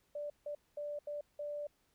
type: tone bursts at uneven times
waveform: sine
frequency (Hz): 587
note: D5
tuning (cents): -1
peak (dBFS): -38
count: 5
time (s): 0.15-0.3 / 0.46-0.55 / 0.77-0.99 / 1.07-1.21 / 1.39-1.67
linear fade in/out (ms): 5
effects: pink hiss -75 dBFS RMS until 1.94 s